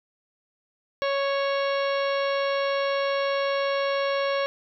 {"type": "harmonic tone with a mistuned harmonic", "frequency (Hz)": 554.4, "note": "C#5", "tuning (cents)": 0, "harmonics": [1, 2, 3, 4, 5, 6, 7, 8, 10], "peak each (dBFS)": [-24, -30, -34, -36, -38, -40, -41, -42, -44], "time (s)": [1.02, 4.46], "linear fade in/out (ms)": 0, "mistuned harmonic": 8, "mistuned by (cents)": -29, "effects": []}